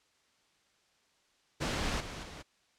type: noise with level steps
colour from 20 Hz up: pink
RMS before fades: -33 / -42 / -46 dBFS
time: 1.6-2.43 s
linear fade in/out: 20 ms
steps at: 2 / 2.23 s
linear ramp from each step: 5 ms
effects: white hiss -70 dBFS RMS until 2.78 s + low-pass 6000 Hz 12 dB/octave

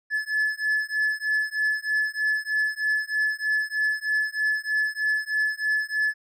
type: beating tone pair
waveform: triangle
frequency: 1721 / 1724.2 Hz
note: A6 / A6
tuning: -39 / -36 cents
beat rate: 3.2 Hz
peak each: -24 dBFS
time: 0.1-6.14 s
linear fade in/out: 50 ms
effects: none

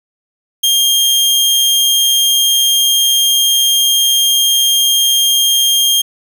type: tone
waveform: sawtooth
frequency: 3214 Hz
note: G7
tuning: 43 cents sharp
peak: -6 dBFS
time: 0.63-6.02 s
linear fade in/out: 10 ms
effects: 7-bit

